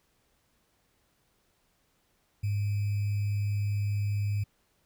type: tone with sample-and-hold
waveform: sine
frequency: 102.4 Hz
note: G#2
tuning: 24 cents flat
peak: -26 dBFS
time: 2.43-4.44 s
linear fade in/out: 10 ms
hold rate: 2450 Hz
effects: pink hiss -71 dBFS RMS until 4.85 s